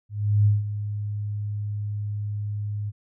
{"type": "tone with ADSR envelope", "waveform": "sine", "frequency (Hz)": 103.83, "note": "G#2", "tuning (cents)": 0, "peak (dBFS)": -14, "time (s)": [0.09, 2.92], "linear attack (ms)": 370, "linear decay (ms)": 170, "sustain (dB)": -12, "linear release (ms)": 35, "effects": []}